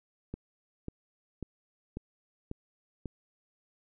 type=click train; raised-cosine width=3 ms; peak=-24 dBFS; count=6; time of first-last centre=0.34-3.057 s; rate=1.84 Hz; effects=none